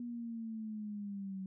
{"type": "linear sweep", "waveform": "sine", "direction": "down", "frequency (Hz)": [241.9, 188.3], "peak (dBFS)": -39, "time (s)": [0, 1.46], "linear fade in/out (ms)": 2, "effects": []}